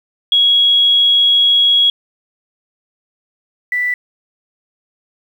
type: tone pair in turn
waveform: sine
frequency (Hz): 3322 / 1975.3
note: G#7 / B6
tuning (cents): 0 / 0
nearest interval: major sixth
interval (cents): 900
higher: first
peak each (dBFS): -8 / -14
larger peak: first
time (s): 0.32-1.9 / 3.72-3.94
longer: first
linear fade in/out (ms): 2
effects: 7-bit